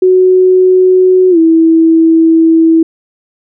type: tone with pitch glide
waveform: sine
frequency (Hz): 370 to 325.8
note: F#4 to E4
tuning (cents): 0 to -20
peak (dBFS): -3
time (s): 0.02-2.83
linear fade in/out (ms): 5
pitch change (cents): -220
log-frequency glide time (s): 1.3-1.38
effects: none